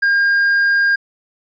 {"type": "tone with tanh clipping", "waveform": "sine", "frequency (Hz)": 1612, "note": "G6", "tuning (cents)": 48, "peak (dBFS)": -12, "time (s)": [0.02, 0.96], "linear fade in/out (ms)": 10, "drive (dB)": 3, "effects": ["resampled to 16000 Hz"]}